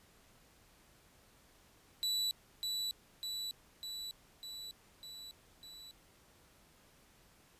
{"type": "tone with echo", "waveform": "40% pulse", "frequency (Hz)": 3951, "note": "B7", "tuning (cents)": 0, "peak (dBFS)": -31, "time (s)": [2.03, 2.31], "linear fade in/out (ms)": 0, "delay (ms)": 600, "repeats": 6, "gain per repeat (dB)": -3, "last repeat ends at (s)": 5.91, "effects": ["pink hiss -65 dBFS RMS until 7.59 s", "resampled to 32000 Hz"]}